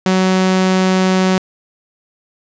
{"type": "tone", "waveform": "sawtooth", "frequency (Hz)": 187, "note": "F#3", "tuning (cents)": 19, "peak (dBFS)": -7, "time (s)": [0.06, 1.38], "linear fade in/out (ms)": 2, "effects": ["resampled to 16000 Hz", "8-bit"]}